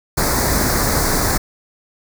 pink band-stop noise, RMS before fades -17 dBFS, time 0.17-1.38 s, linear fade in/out 10 ms, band 2100 to 4200 Hz, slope 48 dB/octave, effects none

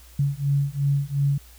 sine beating tone pair, 139.5 / 142.3 Hz, C#3 / C#3, +11 / +46 cents, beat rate 2.8 Hz, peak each -23 dBFS, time 0.19-1.38 s, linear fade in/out 5 ms, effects added 60 Hz sine -47 dBFS peak until 1.58 s + white hiss -52 dBFS RMS until 1.58 s

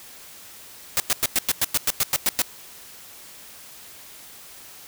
white noise bursts, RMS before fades -20 dBFS, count 12, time 0.97-2.419 s, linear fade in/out 0 ms, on 30 ms, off 99 ms, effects white hiss -44 dBFS RMS until 4.87 s

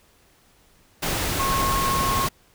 sine tone in noise, 1085 Hz, C#6, 37 cents flat, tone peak -22 dBFS, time 1.39-2.27 s, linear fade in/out 10 ms, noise pink, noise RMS -25 dBFS, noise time 1.02-2.29 s, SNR 0 dB, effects pink hiss -58 dBFS RMS until 2.54 s

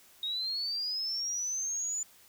sine linear sweep, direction up, 3729 to 7040 Hz, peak -31 dBFS, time 0.23-2.03 s, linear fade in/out 2 ms, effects white hiss -59 dBFS RMS until 2.28 s

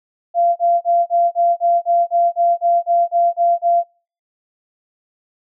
sine tone bursts, 689 Hz, F5, 24 cents flat, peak -11 dBFS, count 14, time 0.34-3.836 s, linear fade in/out 50 ms, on 220 ms, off 32 ms, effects noise-tail reverb RT60 0.4 s tail -25 dB re dry

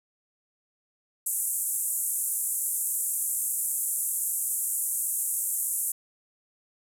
white band-pass noise, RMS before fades -29 dBFS, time 1.26-5.92 s, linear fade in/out 5 ms, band 7600 to 13000 Hz, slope 48 dB/octave, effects none

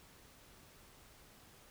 silence, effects pink hiss -61 dBFS RMS until 1.7 s

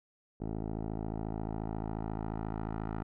10% pulse tone with low-pass filter sweep, 54.2 Hz, A1, 25 cents flat, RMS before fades -37 dBFS, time 0.4-3.03 s, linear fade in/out 10 ms, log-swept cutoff 550 to 1200 Hz, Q 1.5, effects none

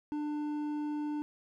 triangle tone with hard clipping, 297.7 Hz, D4, 24 cents sharp, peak -34 dBFS, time 0.12-1.22 s, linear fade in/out 0 ms, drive 10 dB, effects none

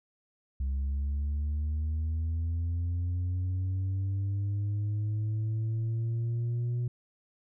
sine linear sweep, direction up, 66.5 to 121.8 Hz, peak -25 dBFS, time 0.6-6.88 s, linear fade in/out 5 ms, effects tanh soft clip ceiling -27 dBFS

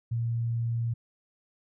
sine tone, 116.54 Hz, A#2, in tune, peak -26 dBFS, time 0.11-0.94 s, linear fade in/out 10 ms, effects none

